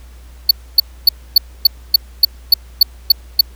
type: tone bursts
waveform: square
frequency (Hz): 4482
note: C#8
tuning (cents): +18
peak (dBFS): -3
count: 11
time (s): 0.49-3.41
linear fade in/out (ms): 5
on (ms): 20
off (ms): 270
effects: added 60 Hz sine -35 dBFS peak until 3.55 s + pink hiss -48 dBFS RMS until 3.55 s